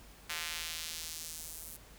square tone with high-pass filter sweep, 80.4 Hz, E2, 43 cents flat, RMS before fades -42 dBFS, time 0.29-1.77 s, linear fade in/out 10 ms, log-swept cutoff 1900 to 11000 Hz, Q 0.93, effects added 50 Hz sine -57 dBFS peak until 1.98 s + pink hiss -57 dBFS RMS until 1.98 s

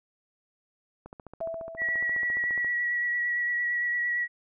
click train, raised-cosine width 1 ms, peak -29 dBFS, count 24, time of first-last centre 1.06-2.646 s, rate 14.5 Hz
sine tone with exponential decay, 659 Hz, E5, 1 cent flat, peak -28 dBFS, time 1.41-2.61 s, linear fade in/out 0 ms, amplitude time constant 260 ms
sine tone with vibrato, 1929 Hz, B6, 41 cents flat, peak -25 dBFS, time 1.77-4.28 s, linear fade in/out 50 ms, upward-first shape sine, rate 8.8 Hz, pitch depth 17 cents each way
effects none

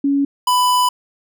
sine / square tone pair in turn, 280 / 995.3 Hz, C#4 / B5, +18 / +13 cents, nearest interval octave + minor seventh, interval 2195 cents, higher second, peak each -13 dBFS, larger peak neither, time 0.04-0.25 / 0.47-0.89 s, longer second, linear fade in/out 5 ms, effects none

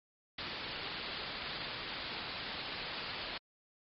white low-pass noise, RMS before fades -42 dBFS, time 0.38-3.38 s, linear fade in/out 5 ms, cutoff 4800 Hz, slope 96 dB/octave, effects MP3 32 kbps

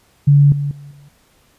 sine tone with level steps, 143 Hz, D3, 46 cents flat, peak -6 / -17 / -33 / -40 dBFS, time 0.27-1.09 s, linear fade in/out 10 ms, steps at 0.52 / 0.71 / 0.91 s, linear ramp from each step 2 ms, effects pink hiss -55 dBFS RMS until 1.58 s + resampled to 32000 Hz

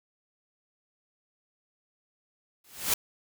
white noise with exponential growth, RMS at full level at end -22 dBFS, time 2.64-2.94 s, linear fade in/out 5 ms, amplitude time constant 64 ms, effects none

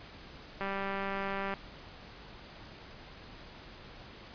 click train, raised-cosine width 0.5 ms, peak -21 dBFS, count 183, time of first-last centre 0.61-1.539 s, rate 196 Hz, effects pink hiss -50 dBFS RMS until 4.34 s + resampled to 11025 Hz

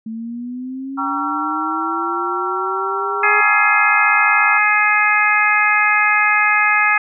sine linear sweep, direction up, 220 to 419.6 Hz, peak -24 dBFS, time 0.06-3.41 s, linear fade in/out 5 ms
sine chord, G diminished seventh, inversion none, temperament just, 784 / 940.8 / 1128.9 / 1354.7 Hz, G5 / Bb5 / Db6 / Fb6, 0 / +16 / +31 / +47 cents, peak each -27 / -26 / -26 / -21 dBFS, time 0.97-4.59 s, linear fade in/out 20 ms
harmonic tone, 420 Hz, G#4, 19 cents sharp, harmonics 2 / 3 / 4 / 5 / 6, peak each -21 / -18 / -17 / -17 / -19 dBFS, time 3.23-6.98 s, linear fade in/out 5 ms
effects none

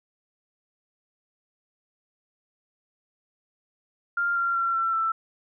sine tone with pitch steps, 1396.9 / 1380.1 / 1363.4 / 1347 / 1330.7 Hz, F6 / F6 / F6 / E6 / E6, 0 / -21 / -42 / +37 / +16 cents, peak -22 dBFS, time 4.17-5.12 s, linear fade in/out 5 ms, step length 190 ms, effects none

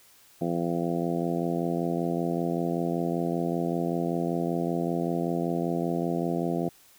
harmonic tone, 85.2 Hz, F2, 42 cents flat, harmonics 2 / 3 / 4 / 5 / 6 / 7 / 8 / 9, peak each -30 / -32 / -31 / -36 / -36 / -42 / -34 / -42 dBFS, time 0.41-6.69 s, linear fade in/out 5 ms, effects white hiss -57 dBFS RMS until 6.98 s

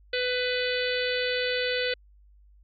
harmonic tone, 498.4 Hz, B4, 16 cents sharp, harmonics 1 / 3 / 4 / 5 / 6 / 7 / 8 / 9, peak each -28 / -33 / -34 / -35 / -36 / -36 / -37 / -38 dBFS, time 0.13-1.94 s, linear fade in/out 5 ms, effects added 50 Hz sine -53 dBFS peak until 2.63 s

